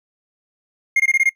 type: tone bursts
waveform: triangle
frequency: 2131 Hz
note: C7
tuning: 31 cents sharp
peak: -10 dBFS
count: 6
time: 0.96-1.294 s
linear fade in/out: 5 ms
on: 39 ms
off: 20 ms
effects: noise-tail reverb RT60 0.1 s tail -22 dB re dry